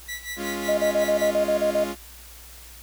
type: tone with tremolo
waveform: sawtooth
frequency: 1959 Hz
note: B6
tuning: 15 cents flat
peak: -26 dBFS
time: 0.08-1.34 s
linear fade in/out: 10 ms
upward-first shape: sine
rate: 5.4 Hz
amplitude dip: 85%
type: chord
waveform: sawtooth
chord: Db major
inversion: second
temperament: equal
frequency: 207.7 / 277.2 / 349.2 Hz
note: Ab3 / Db4 / F4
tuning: 0 / 0 / 0 cents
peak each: -29 / -31 / -27 dBFS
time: 0.36-1.96 s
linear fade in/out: 50 ms
type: tone bursts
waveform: sine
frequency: 622.3 Hz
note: D#5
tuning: in tune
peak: -18 dBFS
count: 9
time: 0.68-1.844 s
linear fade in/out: 10 ms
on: 100 ms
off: 33 ms
effects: added 59 Hz sine -46 dBFS peak until 2.82 s + white hiss -46 dBFS RMS until 2.82 s